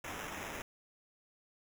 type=noise with sample-and-hold; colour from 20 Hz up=violet; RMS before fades=-43 dBFS; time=0.04-0.62 s; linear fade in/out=2 ms; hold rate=4410 Hz; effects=none